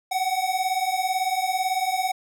square beating tone pair, 741 / 759 Hz, F#5 / F#5, +2 / +44 cents, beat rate 18 Hz, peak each -26 dBFS, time 0.11-2.12 s, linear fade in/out 10 ms, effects none

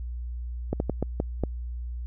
slowing click train, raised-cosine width 2 ms, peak -12 dBFS, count 6, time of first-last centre 0.73-1.437 s, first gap 71 ms, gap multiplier 1.35, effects added 60 Hz sine -31 dBFS peak until 2.06 s

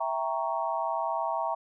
sine chord, E diminished seventh, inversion none, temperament equal with one note detuned, 659.3 / 786.3 / 932.3 / 1108.7 Hz, E5 / G5 / Bb5 / Db6, 0 / +5 / 0 / 0 cents, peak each -32 / -34 / -31 / -35 dBFS, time 0-1.55 s, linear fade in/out 10 ms, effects none

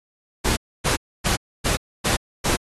pink noise bursts, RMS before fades -21 dBFS, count 6, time 0.44-2.57 s, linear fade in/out 20 ms, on 130 ms, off 270 ms, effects low-pass 12000 Hz 12 dB/octave + AAC 32 kbps

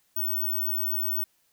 sine tone, 15804 Hz, B9, in tune, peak -25 dBFS, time 0.16-1.24 s, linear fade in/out 5 ms, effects white hiss -68 dBFS RMS until 1.52 s

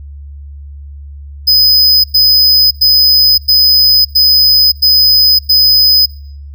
square tone bursts, 5020 Hz, D#8, 15 cents sharp, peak -5 dBFS, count 7, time 1.47-6.06 s, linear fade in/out 10 ms, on 570 ms, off 100 ms, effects noise-tail reverb RT60 0.5 s tail -18 dB re dry + added 71 Hz sine -26 dBFS peak until 6.54 s

